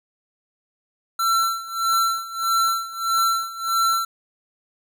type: tone with tremolo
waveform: square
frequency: 1348 Hz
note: E6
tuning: 38 cents sharp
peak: -17 dBFS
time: 1.19-4.05 s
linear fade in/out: 5 ms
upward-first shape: sine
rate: 1.6 Hz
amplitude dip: 85%
effects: none